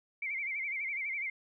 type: tone with vibrato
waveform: sine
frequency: 2205 Hz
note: C#7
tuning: 10 cents flat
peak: -33 dBFS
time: 0.22-1.3 s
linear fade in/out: 5 ms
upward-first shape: sine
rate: 12 Hz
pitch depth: 110 cents each way
effects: none